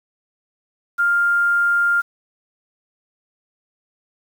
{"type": "tone with quantisation", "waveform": "sine", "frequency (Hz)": 1400, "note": "F6", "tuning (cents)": 4, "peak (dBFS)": -14, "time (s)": [0.98, 2.02], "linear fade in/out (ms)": 20, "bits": 7, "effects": []}